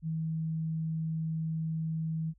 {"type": "tone", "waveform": "sine", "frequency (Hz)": 160.2, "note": "E3", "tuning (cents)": -49, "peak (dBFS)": -30, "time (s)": [0.02, 2.34], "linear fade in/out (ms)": 50, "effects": ["added 50 Hz sine -61 dBFS peak until 2.38 s"]}